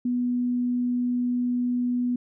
sine tone, 245.6 Hz, B3, 9 cents flat, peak -22 dBFS, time 0.05-2.16 s, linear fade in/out 5 ms, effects none

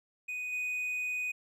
triangle tone with level steps, 2489 Hz, D#7, in tune, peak -33 / -30 dBFS, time 0.28-1.32 s, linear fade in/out 10 ms, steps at 0.52 s, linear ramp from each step 10 ms, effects none

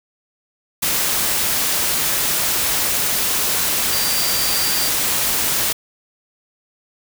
sine tone in noise, 4714 Hz, D8, 6 cents sharp, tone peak -24 dBFS, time 3.92-4.89 s, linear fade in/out 10 ms, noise white, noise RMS -19 dBFS, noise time 0.82-5.73 s, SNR -8 dB, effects none

